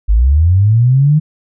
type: linear sweep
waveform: sine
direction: up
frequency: 47.72 to 156.2 Hz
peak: -6 dBFS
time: 0.08-1.2 s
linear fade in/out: 20 ms
effects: none